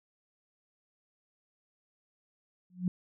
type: tone with exponential growth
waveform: sine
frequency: 180.7 Hz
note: F#3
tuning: 41 cents flat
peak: -23 dBFS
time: 2.7-2.88 s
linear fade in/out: 2 ms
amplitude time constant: 37 ms
effects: none